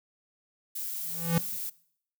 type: noise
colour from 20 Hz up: violet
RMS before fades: -35 dBFS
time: 0.75-1.7 s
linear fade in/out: 10 ms
type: tone with exponential growth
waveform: square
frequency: 167.3 Hz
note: E3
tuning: 26 cents sharp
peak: -21 dBFS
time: 1.03-1.38 s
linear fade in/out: 2 ms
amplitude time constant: 75 ms
effects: noise-tail reverb RT60 0.6 s tail -20 dB re dry